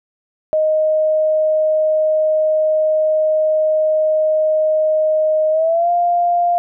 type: tone with pitch glide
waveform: sine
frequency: 622.3 to 698.5 Hz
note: D#5 to F5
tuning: 0 to 0 cents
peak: -12 dBFS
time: 0.53-6.58 s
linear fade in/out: 0 ms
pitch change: +200 cents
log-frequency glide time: 5.51-5.9 s
effects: none